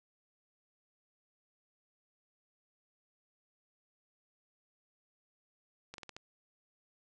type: slowing click train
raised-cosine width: 0.2 ms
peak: -28 dBFS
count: 5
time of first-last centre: 5.94-6.165 s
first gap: 42 ms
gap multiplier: 1.2
effects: resampled to 24000 Hz + 11-bit